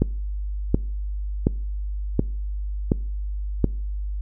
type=click train; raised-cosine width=3 ms; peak=-4 dBFS; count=6; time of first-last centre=0.02-3.643 s; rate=1.38 Hz; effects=noise-tail reverb RT60 0.5 s tail -24 dB re dry + added 50 Hz sine -25 dBFS peak until 4.21 s